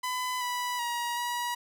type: tone with pitch steps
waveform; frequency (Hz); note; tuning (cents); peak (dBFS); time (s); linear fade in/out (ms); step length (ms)
sawtooth; 1005 / 985 / 953 / 964; B5 / B5 / A#5 / B5; +30 / -5 / +38 / -42; -26; 0.03-1.55; 10; 380
effects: none